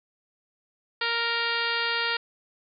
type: harmonic tone with a mistuned harmonic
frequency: 466.2 Hz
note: A#4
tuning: in tune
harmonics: 1 / 2 / 3 / 4 / 5 / 6 / 7 / 8 / 9 / 10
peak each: -36 / -34 / -30 / -31 / -35 / -33 / -36 / -36 / -36 / -36 dBFS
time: 1.01-2.17 s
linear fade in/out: 5 ms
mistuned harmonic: 8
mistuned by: -16 cents
effects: none